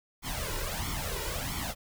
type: noise with flanger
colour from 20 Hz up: pink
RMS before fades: -34 dBFS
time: 0.22-1.75 s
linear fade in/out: 50 ms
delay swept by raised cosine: 0.9 to 2.1 ms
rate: 1.5 Hz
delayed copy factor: +0.75
effects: none